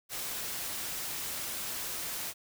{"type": "noise", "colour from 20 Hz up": "white", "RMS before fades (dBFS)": -37, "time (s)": [0.09, 2.34], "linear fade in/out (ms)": 50, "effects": []}